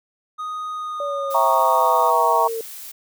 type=tone with pitch glide; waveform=triangle; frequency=1244 to 1223.3 Hz; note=D#6 to D#6; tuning=-1 to -30 cents; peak=-24 dBFS; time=0.38-2.11 s; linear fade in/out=20 ms; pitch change=-29 cents; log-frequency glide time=0.73-1.13 s
type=exponential sweep; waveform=sine; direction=down; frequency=577 to 450.2 Hz; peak=-24 dBFS; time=1-2.61 s; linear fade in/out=2 ms
type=noise; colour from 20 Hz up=blue; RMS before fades=-36 dBFS; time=1.3-2.92 s; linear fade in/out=10 ms
type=chord; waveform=sine; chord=E diminished seventh; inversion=none; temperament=equal; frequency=659.3 / 784 / 932.3 / 1108.7 Hz; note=E5 / G5 / Bb5 / Db6; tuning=0 / 0 / 0 / 0 cents; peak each=-21 / -24 / -18 / -20 dBFS; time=1.34-2.48 s; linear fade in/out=10 ms
effects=none